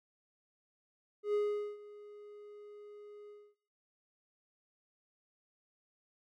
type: tone with ADSR envelope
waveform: triangle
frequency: 415.3 Hz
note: G#4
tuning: in tune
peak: -26 dBFS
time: 1.23-3.55 s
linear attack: 110 ms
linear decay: 430 ms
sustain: -21 dB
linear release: 260 ms
effects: noise-tail reverb RT60 0.6 s tail -23 dB re dry